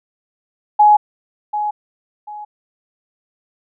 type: tone with echo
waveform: sine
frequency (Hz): 839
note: G#5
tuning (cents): +17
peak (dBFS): -6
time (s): 0.79-0.97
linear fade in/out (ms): 10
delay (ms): 740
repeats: 2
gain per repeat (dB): -11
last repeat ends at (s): 2.45
effects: none